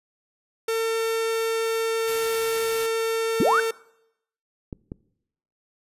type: tone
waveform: 45% pulse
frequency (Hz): 451.5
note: A4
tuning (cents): +45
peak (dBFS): -22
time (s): 0.68-3.71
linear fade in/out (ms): 5
type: noise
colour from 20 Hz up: white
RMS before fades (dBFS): -35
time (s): 2.07-2.87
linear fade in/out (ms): 10
type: linear sweep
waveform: sine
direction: up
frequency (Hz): 151.6 to 1568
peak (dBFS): -17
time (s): 3.4-3.6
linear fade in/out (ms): 2
type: clicks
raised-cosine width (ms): 3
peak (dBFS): -20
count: 2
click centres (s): 4.728 / 4.919
effects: noise-tail reverb RT60 0.8 s tail -22 dB re dry + resampled to 32000 Hz